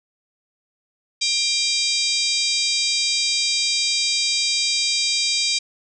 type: harmonic tone with a mistuned harmonic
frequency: 796 Hz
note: G5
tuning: 26 cents sharp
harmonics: 3 / 4 / 5 / 6 / 7 / 8 / 9 / 10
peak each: -27 / -30 / -25 / -22 / -29 / -30 / -31 / -32 dBFS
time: 1.21-5.59 s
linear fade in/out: 10 ms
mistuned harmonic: 5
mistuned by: -78 cents
effects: none